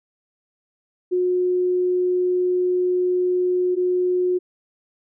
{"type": "tone pair in turn", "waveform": "sine", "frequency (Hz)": [362.1, 362.1], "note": ["F#4", "F#4"], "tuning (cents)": [-37, -37], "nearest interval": "unison", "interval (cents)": 0, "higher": "neither", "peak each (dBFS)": -17, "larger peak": "neither", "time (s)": [[1.11, 3.76], [3.76, 4.39]], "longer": "first", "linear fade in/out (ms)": 20, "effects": []}